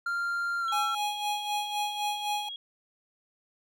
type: tone with pitch glide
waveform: triangle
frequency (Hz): 1392 to 1348.5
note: F6 to E6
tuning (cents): -6 to +39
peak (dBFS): -26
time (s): 0.06-0.95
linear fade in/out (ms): 5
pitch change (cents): -55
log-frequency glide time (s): 0.6-0.67
type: tone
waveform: sine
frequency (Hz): 3295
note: G#7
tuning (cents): -14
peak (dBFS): -36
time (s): 0.68-2.56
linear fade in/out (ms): 2
type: tone with tremolo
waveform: square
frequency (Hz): 831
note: G#5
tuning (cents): +1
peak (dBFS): -28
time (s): 0.72-2.49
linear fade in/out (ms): 5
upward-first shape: sine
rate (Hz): 3.9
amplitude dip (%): 65
effects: none

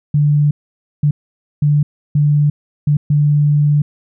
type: tone bursts at uneven times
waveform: sine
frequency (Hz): 147.1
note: D3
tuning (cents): +3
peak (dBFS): -9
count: 6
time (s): 0.14-0.51 / 1.03-1.11 / 1.62-1.83 / 2.15-2.5 / 2.87-2.97 / 3.1-3.82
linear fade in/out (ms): 5
effects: none

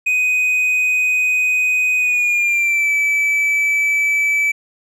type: tone with pitch glide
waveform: triangle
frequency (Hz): 2500 to 2306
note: D#7 to D7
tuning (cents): +8 to -32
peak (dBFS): -12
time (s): 0.06-4.52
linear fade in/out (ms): 10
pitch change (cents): -140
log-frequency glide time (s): 1.98-2.92
effects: none

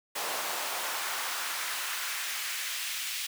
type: noise with high-pass filter sweep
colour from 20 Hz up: pink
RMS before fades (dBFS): -34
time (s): 0.15-3.27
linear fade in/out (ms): 10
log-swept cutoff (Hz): 630 to 2700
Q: 1.2
effects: none

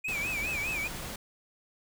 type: tone with vibrato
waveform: triangle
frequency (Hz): 2426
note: D#7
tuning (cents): -44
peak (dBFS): -29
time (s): 0.04-0.88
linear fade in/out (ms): 10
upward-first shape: sine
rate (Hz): 4.9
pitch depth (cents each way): 120
type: noise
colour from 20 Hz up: pink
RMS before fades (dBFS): -39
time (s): 0.08-1.16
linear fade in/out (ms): 5
effects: none

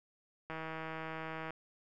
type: click train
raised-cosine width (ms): 0.5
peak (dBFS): -27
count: 162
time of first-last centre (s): 0.5-1.506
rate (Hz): 160
effects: none

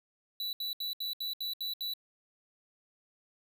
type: tone bursts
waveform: square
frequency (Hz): 3951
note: B7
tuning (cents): 0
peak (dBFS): -34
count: 8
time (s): 0.4-1.937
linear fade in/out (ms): 2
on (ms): 130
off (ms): 71
effects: none

